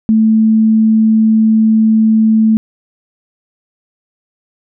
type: tone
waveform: sine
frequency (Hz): 220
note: A3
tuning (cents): 0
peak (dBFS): -6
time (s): 0.09-2.57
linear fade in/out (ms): 0
effects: none